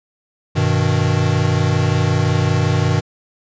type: chord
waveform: square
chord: G augmented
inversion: none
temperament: equal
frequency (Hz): 98 / 123.47 / 155.56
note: G2 / B2 / D#3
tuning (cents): 0 / 0 / 0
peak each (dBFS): -19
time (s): 0.55-3.01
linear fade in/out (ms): 20
effects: resampled to 16000 Hz